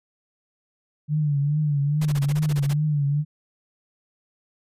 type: tone with vibrato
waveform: sine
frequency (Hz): 146.83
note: D3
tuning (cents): 0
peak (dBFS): -19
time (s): 1.08-3.25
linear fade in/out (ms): 50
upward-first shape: triangle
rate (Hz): 2.4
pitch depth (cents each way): 90
type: noise bursts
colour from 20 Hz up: pink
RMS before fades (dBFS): -34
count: 11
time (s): 2.01-2.736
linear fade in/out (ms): 10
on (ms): 46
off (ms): 22
effects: resampled to 32000 Hz